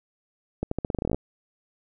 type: accelerating click train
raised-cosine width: 2 ms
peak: -13 dBFS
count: 14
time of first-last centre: 0.63-1.146 s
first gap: 84 ms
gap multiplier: 0.86
effects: none